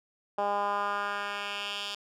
10% pulse tone with band-pass filter sweep, 203.1 Hz, G#3, 38 cents flat, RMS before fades -32 dBFS, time 0.38-1.95 s, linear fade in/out 5 ms, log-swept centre 740 to 3800 Hz, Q 2.1, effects none

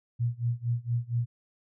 sine tone with tremolo, 119.1 Hz, A#2, 38 cents sharp, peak -23 dBFS, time 0.19-1.26 s, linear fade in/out 20 ms, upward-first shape sine, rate 4.3 Hz, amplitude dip 95%, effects none

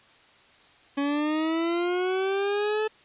40% pulse linear sweep, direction up, 278.5 to 436.2 Hz, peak -23 dBFS, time 0.97-2.88 s, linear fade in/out 10 ms, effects white hiss -56 dBFS RMS until 3.04 s + resampled to 8000 Hz

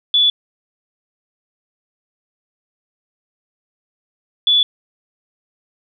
sine tone pair in turn, 3443 / 3443 Hz, A7 / A7, -38 / -38 cents, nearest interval unison, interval 0 cents, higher neither, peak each -10 dBFS, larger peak neither, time 0.14-0.3 / 4.47-4.63 s, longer neither, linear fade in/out 2 ms, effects none

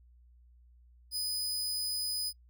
sawtooth tone, 4994 Hz, D#8, 6 cents sharp, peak -29 dBFS, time 1.11-2.33 s, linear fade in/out 50 ms, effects noise-tail reverb RT60 0.1 s tail -26 dB re dry + added 60 Hz sine -57 dBFS peak until 2.49 s

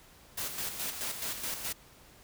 white noise with tremolo, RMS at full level -35 dBFS, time 0.37-1.73 s, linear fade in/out 10 ms, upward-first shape square, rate 4.7 Hz, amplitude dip 50%, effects pink hiss -57 dBFS RMS until 2.23 s

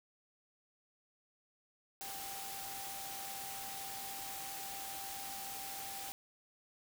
sine tone in noise, 785 Hz, G5, 2 cents sharp, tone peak -48 dBFS, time 2.01-6.12 s, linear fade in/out 0 ms, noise white, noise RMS -45 dBFS, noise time 2.01-6.12 s, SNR -6 dB, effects none

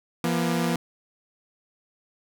sawtooth tone pair together, 169.65 / 239 Hz, F3 / A#3, -50 / +43 cents, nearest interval tritone, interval 593 cents, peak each -21 / -22 dBFS, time 0.24-0.76 s, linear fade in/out 2 ms, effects none

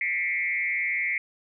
sine tone with frequency modulation, 2139 Hz, C7, 38 cents sharp, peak -24 dBFS, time 0.01-1.18 s, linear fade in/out 2 ms, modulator 167 Hz, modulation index 1.1, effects none

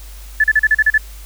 sine tone bursts, 1736 Hz, A6, 24 cents flat, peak -8 dBFS, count 8, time 0.4-0.979 s, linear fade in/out 5 ms, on 40 ms, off 37 ms, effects added 50 Hz sine -32 dBFS peak until 1.25 s + white hiss -42 dBFS RMS until 1.25 s

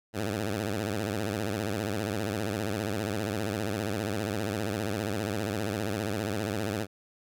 10% pulse tone with vibrato, 103.83 Hz, G#2, in tune, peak -21 dBFS, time 0.13-6.87 s, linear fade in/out 50 ms, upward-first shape sine, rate 15 Hz, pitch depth 170 cents each way, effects none

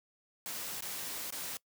white noise with dropouts, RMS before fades -40 dBFS, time 0.46-1.57 s, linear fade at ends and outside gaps 0 ms, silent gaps 0.807-0.823 / 1.304-1.324 s, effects noise-tail reverb RT60 0.1 s tail -23 dB re dry + high-pass 100 Hz 12 dB/octave

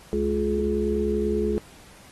harmonic tone with a mistuned harmonic, 70.4 Hz, C#2, 27 cents sharp, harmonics 1 / 3 / 5 / 6, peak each -30 / -27 / -27 / -25 dBFS, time 0.13-1.58 s, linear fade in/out 0 ms, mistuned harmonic 1, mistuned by -24 cents, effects pink hiss -50 dBFS RMS until 2.11 s + AAC 32 kbps

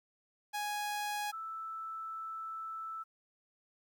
sawtooth / sine tone pair in turn, 830.6 / 1318.5 Hz, G#5 / E6, 0 / 0 cents, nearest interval minor sixth, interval 800 cents, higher second, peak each -31 / -39 dBFS, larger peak first, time 0.53-1.32 / 1.32-3.04 s, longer second, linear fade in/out 20 ms, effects 12-bit

